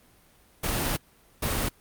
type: noise bursts at uneven times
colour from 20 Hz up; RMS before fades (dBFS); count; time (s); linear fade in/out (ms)
pink; -27; 2; 0.63-0.97 / 1.42-1.69; 10
effects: pink hiss -59 dBFS RMS until 1.8 s + Opus 32 kbps